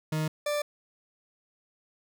40% pulse tone pair in turn, 155.56 / 589 Hz, D#3 / D5, 0 / +5 cents, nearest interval octave + major seventh, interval 2305 cents, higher second, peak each -26 / -26 dBFS, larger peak neither, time 0.12-0.28 / 0.46-0.62 s, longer neither, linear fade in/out 5 ms, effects none

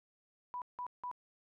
sine tone bursts, 987 Hz, B5, 1 cent flat, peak -38 dBFS, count 3, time 0.54-1.114 s, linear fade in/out 0 ms, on 78 ms, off 170 ms, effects none

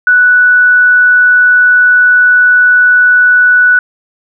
sine tone, 1480 Hz, F#6, in tune, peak -3 dBFS, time 0.07-3.79 s, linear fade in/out 2 ms, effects none

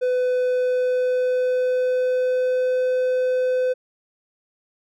triangle tone with pitch glide, 502 to 507.8 Hz, B4 to B4, +28 to +48 cents, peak -16 dBFS, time 0.01-3.74 s, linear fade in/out 20 ms, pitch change +20 cents, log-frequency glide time 0.46-2.83 s, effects none

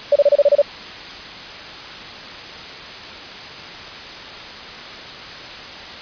sine tone bursts, 575 Hz, D5, 37 cents flat, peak -8 dBFS, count 8, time 0.12-0.619 s, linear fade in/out 5 ms, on 37 ms, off 29 ms, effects white hiss -33 dBFS RMS until 6.01 s + resampled to 11025 Hz

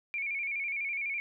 sine tone with vibrato, 2290 Hz, D7, 44 cents flat, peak -31 dBFS, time 0.14-1.2 s, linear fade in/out 0 ms, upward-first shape square, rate 12 Hz, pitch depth 64 cents each way, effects none

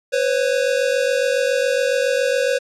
square tone pair together, 500 / 547.2 Hz, B4 / C#5, +21 / -23 cents, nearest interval major second, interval 156 cents, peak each -20 dBFS, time 0.12-2.59 s, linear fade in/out 20 ms, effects low-pass 8000 Hz 12 dB/octave

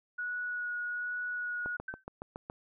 sine tone with vibrato, 1460 Hz, F#6, 24 cents flat, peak -33 dBFS, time 0.18-1.77 s, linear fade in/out 10 ms, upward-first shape sine, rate 1.2 Hz, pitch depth 10 cents each way
click train, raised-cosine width 1 ms, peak -26 dBFS, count 7, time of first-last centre 1.66-2.499 s, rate 7.15 Hz
sine tone with exponential decay, 1540 Hz, G6, 31 cents flat, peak -33 dBFS, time 1.88-2.04 s, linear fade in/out 5 ms, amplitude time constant 34 ms
effects none

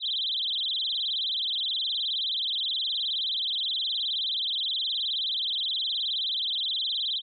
sine tone with vibrato, 3527 Hz, A7, 3 cents sharp, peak -26 dBFS, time 0-7.22 s, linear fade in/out 50 ms, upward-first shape sine, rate 19 Hz, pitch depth 230 cents each way, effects none

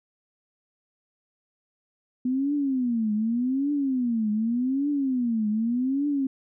sine tone with vibrato, 247.7 Hz, B3, 5 cents sharp, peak -22 dBFS, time 2.25-6.27 s, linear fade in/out 5 ms, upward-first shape triangle, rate 0.85 Hz, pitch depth 300 cents each way, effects none

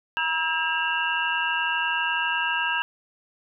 sine tone cluster, 954 / 1301 / 1613 / 2716 / 2888 Hz, A#5 / E6 / G6 / F7 / F#7, +40 / -23 / +49 / -49 / -43 cents, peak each -28 / -34 / -26 / -29 / -32 dBFS, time 0.17-2.82 s, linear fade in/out 0 ms, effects none

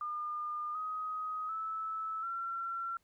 sine tone with pitch steps, 1210 / 1257.7 / 1307.4 / 1359 Hz, D#6 / D#6 / E6 / F6, -49 / +18 / -15 / -48 cents, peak -35 dBFS, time 0.01-2.97 s, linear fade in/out 2 ms, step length 740 ms, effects pink hiss -75 dBFS RMS until 3.03 s

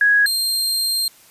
sine / sawtooth tone pair in turn, 1661.2 / 4186 Hz, G#6 / C8, 0 / 0 cents, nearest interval octave + major third, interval 1600 cents, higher second, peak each -11 / -15 dBFS, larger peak first, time 0.01-0.26 / 0.26-1.08 s, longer second, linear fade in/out 2 ms, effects white hiss -49 dBFS RMS until 1.3 s + resampled to 32000 Hz

